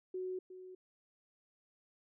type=tone with echo; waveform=sine; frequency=370 Hz; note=F#4; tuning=in tune; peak=-37 dBFS; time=0.14-0.39 s; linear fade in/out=5 ms; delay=360 ms; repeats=1; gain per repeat=-11 dB; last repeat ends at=0.75 s; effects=none